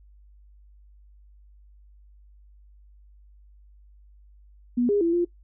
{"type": "tone with pitch steps", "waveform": "sine", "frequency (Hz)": [243.3, 408.7, 336.8, 347.9], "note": ["B3", "G#4", "E4", "F4"], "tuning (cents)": [-26, -28, 37, -7], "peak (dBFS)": -19, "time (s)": [4.77, 5.25], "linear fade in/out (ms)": 10, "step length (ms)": 120, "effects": ["noise-tail reverb RT60 0.1 s tail -19 dB re dry", "added 50 Hz sine -50 dBFS peak until 5.43 s"]}